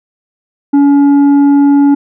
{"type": "tone with tanh clipping", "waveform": "sine", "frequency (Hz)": 283.2, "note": "C#4", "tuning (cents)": 37, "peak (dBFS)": -5, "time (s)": [0.73, 1.95], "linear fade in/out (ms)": 10, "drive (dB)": 6, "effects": []}